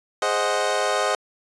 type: chord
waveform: 25% pulse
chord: Ab dominant seventh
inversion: none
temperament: equal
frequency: 415.3 / 523.3 / 622.3 / 740 Hz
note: Ab4 / C5 / Eb5 / Gb5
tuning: 0 / 0 / 0 / 0 cents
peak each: -24 / -22 / -21 / -23 dBFS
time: 0.22-1.15 s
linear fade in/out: 2 ms
effects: resampled to 22050 Hz